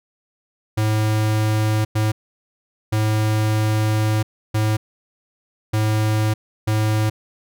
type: tone bursts at uneven times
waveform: square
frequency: 108 Hz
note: A2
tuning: 32 cents flat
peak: -17 dBFS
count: 6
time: 0.77-1.85 / 1.95-2.12 / 2.92-4.23 / 4.54-4.77 / 5.73-6.34 / 6.67-7.1 s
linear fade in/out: 10 ms
effects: none